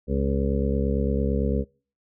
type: harmonic tone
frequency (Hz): 68.9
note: C#2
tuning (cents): -10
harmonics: 1 / 2 / 3 / 4 / 6 / 7 / 8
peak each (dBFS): -25 / -30 / -27 / -32 / -31 / -30 / -36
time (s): 0.07-1.65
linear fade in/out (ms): 50
effects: noise-tail reverb RT60 0.4 s tail -25 dB re dry